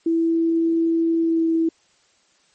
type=tone with pitch glide; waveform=sine; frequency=330.1 to 327.1 Hz; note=E4 to E4; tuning=+2 to -13 cents; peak=-16 dBFS; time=0.06-1.69 s; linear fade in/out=5 ms; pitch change=-15 cents; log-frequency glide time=1.21-1.43 s; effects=white hiss -60 dBFS RMS until 2.54 s + MP3 32 kbps